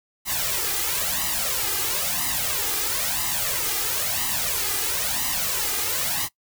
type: noise with flanger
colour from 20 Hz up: white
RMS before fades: -25 dBFS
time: 0.25-6.29 s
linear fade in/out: 50 ms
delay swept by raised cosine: 1 to 2.5 ms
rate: 1 Hz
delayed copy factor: +0.75
effects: noise-tail reverb RT60 0.1 s tail -20 dB re dry